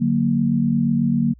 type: chord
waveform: sine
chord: D augmented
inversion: none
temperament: equal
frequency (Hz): 146.83 / 185 / 233.1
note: D3 / F#3 / A#3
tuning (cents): 0 / 0 / 0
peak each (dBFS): -22 / -22 / -18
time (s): 0-1.34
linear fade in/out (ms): 20
effects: added 60 Hz sine -45 dBFS peak until 1.39 s